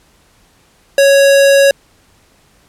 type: tone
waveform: square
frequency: 554.4 Hz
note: C#5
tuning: in tune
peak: -6 dBFS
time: 0.98-1.71 s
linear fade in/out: 2 ms
effects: pink hiss -51 dBFS RMS until 2.68 s + low-pass 12000 Hz 12 dB/octave